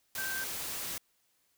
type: tone in noise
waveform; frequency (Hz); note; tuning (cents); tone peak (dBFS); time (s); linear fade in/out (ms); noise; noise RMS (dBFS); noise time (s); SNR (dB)
sine; 1560; G6; -9; -35; 0.18-0.44; 2; white; -38; 0.15-0.98; 0
effects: white hiss -73 dBFS RMS until 1.57 s